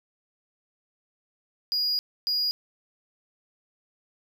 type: tone bursts at uneven times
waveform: triangle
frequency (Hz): 4880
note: D#8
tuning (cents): -34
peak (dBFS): -22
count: 2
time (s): 1.72-1.99 / 2.27-2.51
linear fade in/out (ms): 0
effects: none